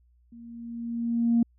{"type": "tone with level ramp", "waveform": "sine", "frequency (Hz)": 233.7, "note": "A#3", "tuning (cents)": 5, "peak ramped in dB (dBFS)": [-44, -16], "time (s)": [0.32, 1.43], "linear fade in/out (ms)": 5, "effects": ["tanh soft clip ceiling -14 dBFS", "added 60 Hz sine -59 dBFS peak until 1.58 s"]}